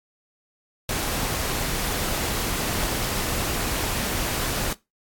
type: noise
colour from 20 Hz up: pink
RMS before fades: -26 dBFS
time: 0.89-4.73 s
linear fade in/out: 2 ms
effects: noise-tail reverb RT60 0.2 s tail -19 dB re dry + AAC 64 kbps